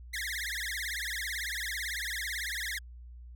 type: tone with vibrato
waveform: sawtooth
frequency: 1866 Hz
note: A#6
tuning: 1 cent sharp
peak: -30 dBFS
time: 0.13-2.79 s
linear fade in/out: 10 ms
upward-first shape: triangle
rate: 18 Hz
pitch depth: 280 cents each way
effects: added 60 Hz sine -45 dBFS peak until 3.35 s